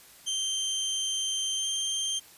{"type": "tone with pitch glide", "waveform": "25% pulse", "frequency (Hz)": [3136, 3161], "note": ["G7", "G7"], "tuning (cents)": [0, 14], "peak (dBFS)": -24, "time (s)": [0.26, 2.2], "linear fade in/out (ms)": 20, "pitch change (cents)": 14, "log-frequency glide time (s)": [1.55, 1.66], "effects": ["white hiss -53 dBFS RMS until 2.37 s", "resampled to 32000 Hz"]}